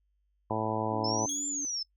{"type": "harmonic tone", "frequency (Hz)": 109.6, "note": "A2", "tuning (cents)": -6, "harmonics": [1, 2, 3, 4, 5, 6, 7, 8, 9], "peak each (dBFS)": [-37, -37, -37, -37, -37, -37, -37, -37, -37], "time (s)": [0.5, 1.26], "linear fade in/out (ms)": 5}
{"type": "tone", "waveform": "sine", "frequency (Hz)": 285.4, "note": "D4", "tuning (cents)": -49, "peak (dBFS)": -39, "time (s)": [0.92, 1.65], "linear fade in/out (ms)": 0}
{"type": "exponential two-way sweep", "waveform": "sine", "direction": "up then down", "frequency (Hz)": [5210, 7260, 5210], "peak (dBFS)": -31, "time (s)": [1.04, 1.83], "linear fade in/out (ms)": 5, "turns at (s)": 1.47}
{"type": "tone with exponential decay", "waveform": "45% pulse", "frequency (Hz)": 3365, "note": "G#7", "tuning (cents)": 22, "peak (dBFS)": -36, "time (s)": [1.29, 1.64], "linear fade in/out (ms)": 2, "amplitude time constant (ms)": 76}
{"effects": ["noise-tail reverb RT60 0.1 s tail -23 dB re dry", "added 50 Hz sine -70 dBFS peak until 1.96 s"]}